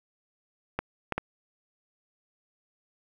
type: clicks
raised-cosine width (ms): 0.5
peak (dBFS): -13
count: 3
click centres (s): 0.79 / 1.123 / 1.18
effects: 8-bit